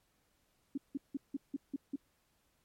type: tone bursts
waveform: sine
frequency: 277.2 Hz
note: C#4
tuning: in tune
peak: -33 dBFS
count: 7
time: 0.75-1.959 s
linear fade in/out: 5 ms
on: 27 ms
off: 170 ms
effects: pink hiss -75 dBFS RMS until 2.64 s + MP3 64 kbps